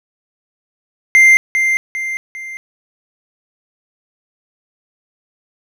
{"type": "tone with echo", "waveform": "triangle", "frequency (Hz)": 2093, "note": "C7", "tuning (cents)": 0, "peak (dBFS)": -3, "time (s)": [1.15, 1.37], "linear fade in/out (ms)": 0, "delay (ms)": 400, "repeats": 3, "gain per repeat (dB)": -7, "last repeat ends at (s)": 2.57, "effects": []}